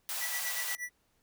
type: high-pass noise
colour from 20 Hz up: white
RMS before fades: -36 dBFS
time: 0.09-0.75 s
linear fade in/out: 0 ms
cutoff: 620 Hz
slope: 24 dB/octave
type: tone with tremolo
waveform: square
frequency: 1960 Hz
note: B6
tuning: 14 cents flat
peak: -34 dBFS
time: 0.21-0.9 s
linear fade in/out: 5 ms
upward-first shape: triangle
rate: 8.4 Hz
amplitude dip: 100%
effects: pink hiss -73 dBFS RMS until 1.22 s